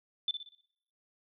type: tone with echo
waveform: sine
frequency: 3520 Hz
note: A7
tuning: in tune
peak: -27 dBFS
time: 0.28-0.31 s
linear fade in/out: 2 ms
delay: 60 ms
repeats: 5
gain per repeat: -7 dB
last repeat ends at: 0.61 s
effects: noise-tail reverb RT60 0.8 s tail -24 dB re dry